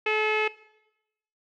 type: tone with low-pass filter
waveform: sawtooth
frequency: 430.6 Hz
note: A4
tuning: 37 cents flat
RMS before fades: -25 dBFS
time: 0.06-0.48 s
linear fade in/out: 5 ms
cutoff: 2500 Hz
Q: 6.6
effects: noise-tail reverb RT60 0.9 s tail -19 dB re dry